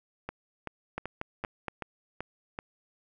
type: two click trains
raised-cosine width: 0.5 ms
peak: -18 / -20 dBFS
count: 4 / 7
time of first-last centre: 0.98-1.683 / 0.29-2.589 s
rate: 4.27 / 2.61 Hz
effects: none